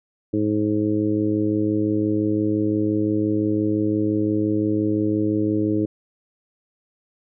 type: harmonic tone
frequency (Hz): 105.8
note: G#2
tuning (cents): +33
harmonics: 1 / 2 / 3 / 4 / 5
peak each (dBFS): -27 / -27 / -20 / -27 / -32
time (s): 0.33-5.86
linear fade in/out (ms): 10
effects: none